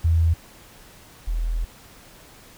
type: tone pair in turn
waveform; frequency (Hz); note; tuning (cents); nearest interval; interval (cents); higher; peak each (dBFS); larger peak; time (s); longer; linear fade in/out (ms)
sine; 82.41 / 41.2; E2 / E1; 0 / 0; octave; 1200; first; -15 / -21; first; 0.04-0.34 / 1.27-1.65; second; 10
effects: pink hiss -48 dBFS RMS until 2.57 s